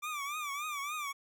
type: tone with vibrato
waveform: 25% pulse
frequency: 1174.7 Hz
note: D6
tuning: in tune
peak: -32 dBFS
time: 0.02-1.13 s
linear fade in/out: 20 ms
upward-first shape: triangle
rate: 3.5 Hz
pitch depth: 120 cents each way
effects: none